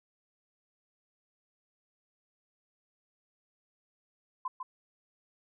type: tone with echo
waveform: sine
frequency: 1022 Hz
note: C6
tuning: 41 cents flat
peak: -31 dBFS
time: 4.45-4.48 s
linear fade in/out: 5 ms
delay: 150 ms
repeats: 1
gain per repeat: -5 dB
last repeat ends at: 4.63 s
effects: none